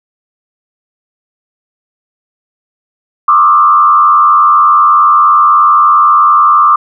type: tone with frequency modulation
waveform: sine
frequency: 1184 Hz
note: D6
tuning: 14 cents sharp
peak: -3 dBFS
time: 3.28-6.76 s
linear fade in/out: 5 ms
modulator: 91.6 Hz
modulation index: 1
effects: none